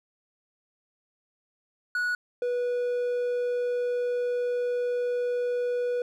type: tone pair in turn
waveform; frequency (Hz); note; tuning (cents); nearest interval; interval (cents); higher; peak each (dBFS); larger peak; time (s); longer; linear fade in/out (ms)
triangle; 1465 / 488.9; F#6 / B4; -18 / -18; octave + perfect fifth; 1900; first; -23; neither; 1.95-2.15 / 2.42-6.02; second; 2
effects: none